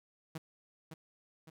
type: tone with echo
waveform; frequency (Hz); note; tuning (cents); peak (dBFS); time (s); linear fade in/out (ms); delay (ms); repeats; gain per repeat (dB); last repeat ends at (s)
sawtooth; 159.7; D#3; +45; -35; 0.35-0.38; 5; 560; 2; -6; 1.5
effects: none